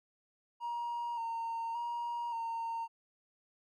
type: tone with vibrato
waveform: triangle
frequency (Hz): 932.3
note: A#5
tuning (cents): 0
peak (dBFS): -32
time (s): 0.6-2.88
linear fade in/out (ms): 50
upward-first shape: square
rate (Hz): 0.87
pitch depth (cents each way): 28
effects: tanh soft clip ceiling -30 dBFS